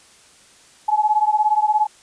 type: beating tone pair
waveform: sine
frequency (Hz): 844 / 861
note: G#5 / A5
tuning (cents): +28 / -38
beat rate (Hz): 17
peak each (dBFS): -17 / -18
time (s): 0.88-1.87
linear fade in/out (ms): 10
effects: white hiss -50 dBFS RMS until 2.02 s + resampled to 22050 Hz